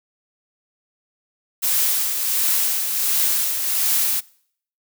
blue noise with tremolo, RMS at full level -18 dBFS, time 1.62-4.21 s, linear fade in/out 20 ms, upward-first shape triangle, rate 1.4 Hz, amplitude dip 50%, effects noise-tail reverb RT60 0.6 s tail -23 dB re dry

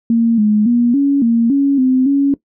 sine tone with pitch steps, 230.5 / 211.2 / 239.2 / 280.2 / 231.6 / 278.6 / 258 / 279.1 Hz, A#3 / G#3 / A#3 / C#4 / A#3 / C#4 / C4 / C#4, -19 / +29 / +45 / +19 / -11 / +9 / -24 / +12 cents, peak -9 dBFS, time 0.1-2.34 s, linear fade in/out 2 ms, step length 280 ms, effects noise-tail reverb RT60 0.1 s tail -18 dB re dry

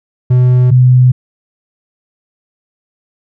triangle / sine tone pair in turn, 125.4 / 126.42 Hz, B2 / B2, +27 / +41 cents, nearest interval unison, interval 14 cents, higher second, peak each -3 dBFS, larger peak neither, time 0.3-0.71 / 0.71-1.12 s, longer neither, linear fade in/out 10 ms, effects none

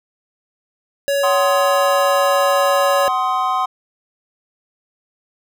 square tone, 561 Hz, C#5, 21 cents sharp, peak -16 dBFS, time 1.08-3.08 s, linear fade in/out 0 ms
triangle chord, C diminished, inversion second, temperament just, 753.5 / 1046.5 / 1255.8 Hz, Gb5 / C6 / Eb6, +31 / 0 / +16 cents, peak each -19 / -17 / -20 dBFS, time 1.23-3.66 s, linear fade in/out 10 ms
effects none

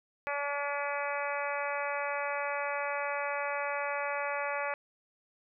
harmonic tone with a mistuned harmonic, 286.1 Hz, D4, 45 cents flat, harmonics 2 / 3 / 4 / 5 / 6 / 7 / 8 / 9, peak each -36 / -38 / -39 / -40 / -41 / -41 / -42 / -43 dBFS, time 0.27-4.74 s, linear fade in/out 0 ms, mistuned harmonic 9, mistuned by -28 cents, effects none

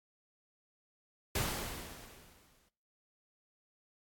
pink noise with exponential decay, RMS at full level -32 dBFS, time 1.35-2.69 s, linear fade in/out 5 ms, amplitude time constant 290 ms, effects noise-tail reverb RT60 0.6 s tail -22 dB re dry + AAC 64 kbps

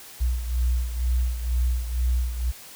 sine beating tone pair, 60.7 / 62.8 Hz, B1 / B1, -29 / +30 cents, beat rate 2.1 Hz, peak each -22 / -28 dBFS, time 0.2-2.52 s, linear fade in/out 20 ms, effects white hiss -44 dBFS RMS until 2.75 s

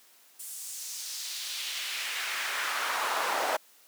brown noise with high-pass filter sweep, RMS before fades -33 dBFS, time 0.39-3.57 s, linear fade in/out 10 ms, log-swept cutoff 9500 to 690 Hz, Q 1.5, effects white hiss -59 dBFS RMS until 3.87 s + high-pass 300 Hz 12 dB/octave

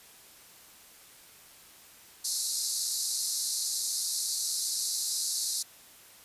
pink band-pass noise, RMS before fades -32 dBFS, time 2.24-5.63 s, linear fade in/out 10 ms, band 4000 to 12000 Hz, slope 96 dB/octave, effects white hiss -54 dBFS RMS until 6.24 s + resampled to 32000 Hz

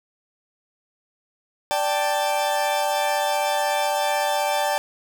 40% pulse chord, D suspended fourth, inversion none, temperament equal, 587.3 / 784 / 880 Hz, D5 / G5 / A5, 0 / 0 / 0 cents, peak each -24 dBFS, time 1.71-4.78 s, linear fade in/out 0 ms, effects none

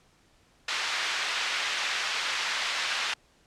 pink band-pass noise, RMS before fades -30 dBFS, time 0.68-3.14 s, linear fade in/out 5 ms, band 1500 to 4500 Hz, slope 12 dB/octave, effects pink hiss -63 dBFS RMS until 3.46 s + low-pass 8000 Hz 12 dB/octave

